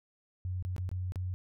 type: tone with dropouts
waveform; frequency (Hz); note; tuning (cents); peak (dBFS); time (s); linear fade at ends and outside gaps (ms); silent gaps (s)
sine; 91.5; F#2; -19; -32; 0.45-1.34; 0; 0.625-0.65 / 0.764-0.781 / 0.891-0.915 / 1.121-1.158
effects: none